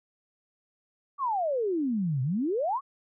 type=exponential two-way sweep; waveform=sine; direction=down then up; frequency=1174.7 to 123.47 to 1174.7 Hz; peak=-25 dBFS; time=1.18-2.81 s; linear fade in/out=50 ms; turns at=2.22 s; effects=none